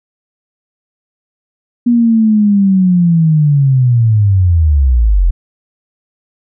sine linear sweep, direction down, 242.1 to 40 Hz, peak -6 dBFS, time 1.86-5.31 s, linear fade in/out 10 ms, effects none

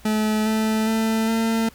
40% pulse tone with pitch steps, 215.5 / 218.8 / 222.1 / 225.4 Hz, A3 / A3 / A3 / A3, -36 / -9 / +16 / +42 cents, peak -18 dBFS, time 0.05-1.69 s, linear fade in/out 5 ms, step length 410 ms, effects added 61 Hz sine -49 dBFS peak until 1.74 s + pink hiss -50 dBFS RMS until 1.74 s

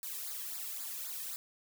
blue noise with flanger, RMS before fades -41 dBFS, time 0.03-1.36 s, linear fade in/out 0 ms, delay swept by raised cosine 0.33 to 1.43 ms, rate 3.8 Hz, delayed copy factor -0.9, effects none

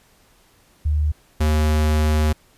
sine / square tone pair in turn, 75.2 / 76.69 Hz, D2 / D#2, +42 / -24 cents, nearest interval unison, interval 34 cents, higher second, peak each -16 dBFS, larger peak neither, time 0.85-1.12 / 1.4-2.33 s, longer second, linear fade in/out 10 ms, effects pink hiss -56 dBFS RMS until 2.57 s + resampled to 32000 Hz

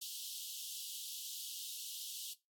pink high-pass noise, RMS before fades -45 dBFS, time 0.01-2.34 s, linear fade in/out 10 ms, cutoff 2900 Hz, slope 96 dB/octave, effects noise-tail reverb RT60 0.2 s tail -18 dB re dry + AAC 64 kbps

